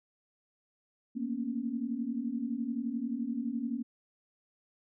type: tone cluster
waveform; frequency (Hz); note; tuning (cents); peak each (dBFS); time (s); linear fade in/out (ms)
sine; 226.8 / 238.4 / 277.4; A#3 / A#3 / C#4; -47 / +39 / +1; -38 / -34 / -37; 1.15-3.83; 20
effects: none